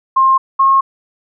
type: tone pair in turn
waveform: sine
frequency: 1062 / 1080.6 Hz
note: C6 / C#6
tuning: +25 / -44 cents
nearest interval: unison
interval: 31 cents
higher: second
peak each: -7 dBFS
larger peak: neither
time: 0.16-0.38 / 0.59-0.81 s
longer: neither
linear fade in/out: 10 ms
effects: none